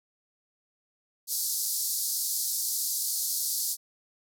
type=band-pass noise; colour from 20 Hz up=white; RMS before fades=-30 dBFS; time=1.27-3.77 s; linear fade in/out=50 ms; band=4300 to 15000 Hz; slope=48 dB/octave; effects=none